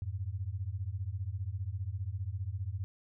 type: beating tone pair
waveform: sine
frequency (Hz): 88.3 / 103.3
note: F2 / G#2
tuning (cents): +20 / -9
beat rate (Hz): 15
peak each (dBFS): -37 / -37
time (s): 0.02-2.84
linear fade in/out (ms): 0
effects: none